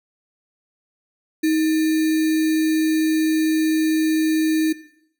sine tone with sample-and-hold, 315.6 Hz, D#4, 25 cents sharp, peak -15 dBFS, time 1.43-4.73 s, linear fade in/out 10 ms, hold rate 2100 Hz, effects noise-tail reverb RT60 0.7 s tail -17 dB re dry

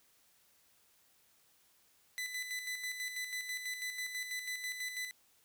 sawtooth tone with tremolo, 2000 Hz, B6, 21 cents sharp, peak -33 dBFS, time 2.18-5.11 s, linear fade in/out 0 ms, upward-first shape square, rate 6.1 Hz, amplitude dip 50%, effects white hiss -69 dBFS RMS until 5.44 s

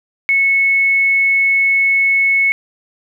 sine tone, 2200 Hz, C#7, 14 cents flat, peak -10 dBFS, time 0.29-2.52 s, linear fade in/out 0 ms, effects 8-bit

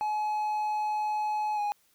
triangle tone with pitch glide, 849 to 828.2 Hz, G#5 to G#5, +38 to -5 cents, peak -25 dBFS, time 0.01-1.72 s, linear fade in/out 0 ms, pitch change -43 cents, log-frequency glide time 1.55-1.6 s, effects white hiss -67 dBFS RMS until 1.94 s

